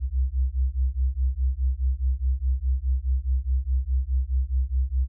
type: beating tone pair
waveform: sine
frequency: 62.4 / 67.2 Hz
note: B1 / C2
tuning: +19 / +47 cents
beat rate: 4.8 Hz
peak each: -24 dBFS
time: 0-5.08 s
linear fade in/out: 50 ms
effects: none